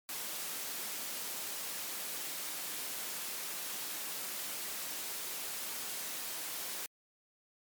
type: high-pass noise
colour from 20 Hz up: white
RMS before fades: -40 dBFS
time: 0.09-6.86 s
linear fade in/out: 0 ms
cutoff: 190 Hz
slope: 12 dB/octave
effects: MP3 96 kbps